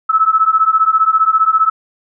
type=beating tone pair; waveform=sine; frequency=1296 / 1311 Hz; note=E6 / E6; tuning=-30 / -10 cents; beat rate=15 Hz; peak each=-12 dBFS; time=0.09-1.7 s; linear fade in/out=10 ms; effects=none